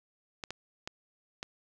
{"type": "clicks", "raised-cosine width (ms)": 0.2, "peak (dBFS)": -20, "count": 4, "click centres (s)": [0.438, 0.506, 0.875, 1.429], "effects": []}